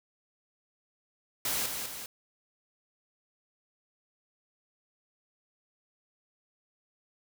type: noise with echo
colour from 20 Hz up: white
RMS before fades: -31 dBFS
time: 1.45-1.66 s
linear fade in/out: 2 ms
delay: 200 ms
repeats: 2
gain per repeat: -5 dB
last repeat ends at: 2.06 s
effects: none